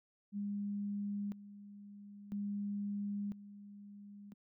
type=tone with tremolo; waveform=sine; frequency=203.2 Hz; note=G#3; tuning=38 cents flat; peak=-36 dBFS; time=0.32-4.34 s; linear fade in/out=50 ms; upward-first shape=square; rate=0.5 Hz; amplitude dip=80%; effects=none